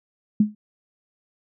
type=tone with exponential decay; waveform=sine; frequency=210.8 Hz; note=G#3; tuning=26 cents sharp; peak=-10 dBFS; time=0.4-0.55 s; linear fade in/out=5 ms; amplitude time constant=32 ms; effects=none